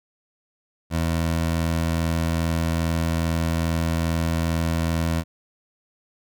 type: tone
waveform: 20% pulse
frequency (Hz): 82.41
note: E2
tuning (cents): 0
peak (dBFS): -16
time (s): 0.9-5.24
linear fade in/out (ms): 50
effects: none